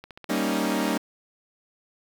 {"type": "click train", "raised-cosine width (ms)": 0.3, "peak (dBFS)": -25, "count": 10, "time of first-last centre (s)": [0.04, 0.648], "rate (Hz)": 14.8}
{"type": "chord", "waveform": "sawtooth", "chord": "Eb dominant seventh", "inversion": "first", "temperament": "equal", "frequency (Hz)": [196, 233.1, 277.2, 311.1], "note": ["G3", "Bb3", "Db4", "Eb4"], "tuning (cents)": [0, 0, 0, 0], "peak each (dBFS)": -25, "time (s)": [0.29, 0.98], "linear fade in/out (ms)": 10}
{"effects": ["8-bit"]}